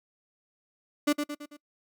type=tone with echo; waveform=35% pulse; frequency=293.7 Hz; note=D4; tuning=in tune; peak=-19 dBFS; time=1.07-1.13 s; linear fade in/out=10 ms; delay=110 ms; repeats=4; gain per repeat=-6 dB; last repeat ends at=1.57 s; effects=noise-tail reverb RT60 0.1 s tail -23 dB re dry